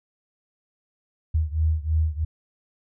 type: beating tone pair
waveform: sine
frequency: 77.78 / 80.88 Hz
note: D#2 / E2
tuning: 0 / -32 cents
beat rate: 3.1 Hz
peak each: -22 / -24 dBFS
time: 1.34-2.25 s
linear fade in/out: 10 ms
effects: none